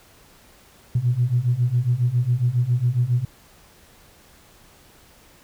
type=beating tone pair; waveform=sine; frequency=118.5 / 125.8 Hz; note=A#2 / B2; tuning=+29 / +32 cents; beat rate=7.3 Hz; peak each=-21 / -19 dBFS; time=0.95-3.25 s; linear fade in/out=5 ms; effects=tanh soft clip ceiling -10 dBFS + pink hiss -52 dBFS RMS until 5.43 s